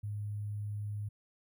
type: tone with sample-and-hold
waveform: sine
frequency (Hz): 103.83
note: G#2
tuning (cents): 0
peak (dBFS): -35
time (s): 0.03-1.09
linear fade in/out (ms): 10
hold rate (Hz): 11025
effects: none